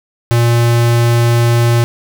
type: tone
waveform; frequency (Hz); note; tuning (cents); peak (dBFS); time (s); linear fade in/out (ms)
square; 118.1; A#2; +23; -9; 0.31-1.84; 0
effects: none